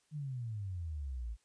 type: exponential sweep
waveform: sine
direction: down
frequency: 156 to 53.1 Hz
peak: -37 dBFS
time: 0.11-1.37 s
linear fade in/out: 50 ms
effects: white hiss -74 dBFS RMS until 1.44 s + resampled to 22050 Hz